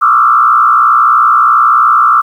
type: tone with frequency modulation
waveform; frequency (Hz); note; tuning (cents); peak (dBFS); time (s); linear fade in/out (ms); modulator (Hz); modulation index
sine; 1254; D#6; +13; -4; 0.01-2.22; 20; 61.5; 1.9
effects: 7-bit